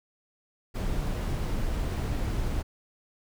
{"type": "noise", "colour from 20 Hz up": "brown", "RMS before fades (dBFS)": -29, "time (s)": [0.74, 2.63], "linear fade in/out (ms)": 20, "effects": []}